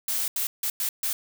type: noise bursts at uneven times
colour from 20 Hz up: blue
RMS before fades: -27 dBFS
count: 5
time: 0.08-0.28 / 0.36-0.47 / 0.63-0.7 / 0.8-0.89 / 1.03-1.13 s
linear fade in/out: 2 ms
effects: none